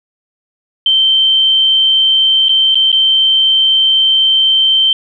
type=tone with dropouts; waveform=sine; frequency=3116 Hz; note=G7; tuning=11 cents flat; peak=-7 dBFS; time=0.86-4.93 s; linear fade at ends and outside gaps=2 ms; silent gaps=2.485-2.492 / 2.746-2.754 / 2.918-2.927 s; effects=none